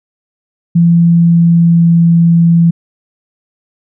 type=tone with pitch glide; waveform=sine; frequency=169.7 to 168.33 Hz; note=F3 to E3; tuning=-49 to +37 cents; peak=-4 dBFS; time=0.75-2.71 s; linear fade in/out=10 ms; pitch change=-14 cents; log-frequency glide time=0.9-1.95 s; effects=none